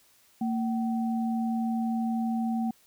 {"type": "tone pair together", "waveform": "sine", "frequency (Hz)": [228.1, 761.1], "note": ["A#3", "F#5"], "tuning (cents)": [-37, 49], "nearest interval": "octave + major sixth", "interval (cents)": 2086, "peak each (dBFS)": [-26, -35], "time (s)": [0.41, 2.71], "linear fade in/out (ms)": 5, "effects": ["white hiss -62 dBFS RMS until 2.86 s"]}